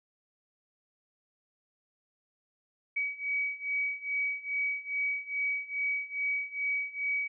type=beating tone pair; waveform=sine; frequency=2268 / 2270.4 Hz; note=C#7 / C#7; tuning=+39 / +41 cents; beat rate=2.4 Hz; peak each=-34 / -32 dBFS; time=2.96-7.28 s; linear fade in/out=10 ms; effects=none